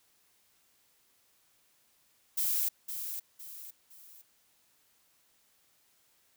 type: noise with echo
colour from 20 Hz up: violet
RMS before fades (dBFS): -30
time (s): 2.37-2.69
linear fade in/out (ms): 10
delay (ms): 510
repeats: 3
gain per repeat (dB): -8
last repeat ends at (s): 4.22
effects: white hiss -69 dBFS RMS until 6.36 s